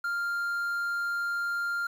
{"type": "tone", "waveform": "triangle", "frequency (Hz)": 1396.9, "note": "F6", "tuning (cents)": 0, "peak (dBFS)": -26, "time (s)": [0.04, 1.87], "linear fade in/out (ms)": 5, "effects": ["9-bit"]}